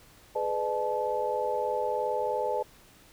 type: tone cluster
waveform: sine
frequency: 420.8 / 500 / 603 / 866 Hz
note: G#4 / B4 / D5 / A5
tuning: +23 / +21 / +46 / -28 cents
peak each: -34 / -31 / -33 / -31 dBFS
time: 0.35-2.63 s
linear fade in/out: 10 ms
effects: pink hiss -56 dBFS RMS until 3.12 s